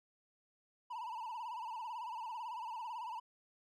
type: tone with vibrato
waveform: triangle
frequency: 930 Hz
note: A#5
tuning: 4 cents flat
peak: -39 dBFS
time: 0.9-3.2 s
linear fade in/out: 10 ms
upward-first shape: sine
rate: 18 Hz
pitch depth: 120 cents each way
effects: none